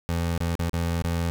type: tone with dropouts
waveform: 25% pulse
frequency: 84.5 Hz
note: E2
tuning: 43 cents sharp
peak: -20 dBFS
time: 0.09-1.3 s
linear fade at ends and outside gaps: 0 ms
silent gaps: 0.378-0.404 / 0.553-0.593 / 0.695-0.732 / 1.022-1.041 s
effects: none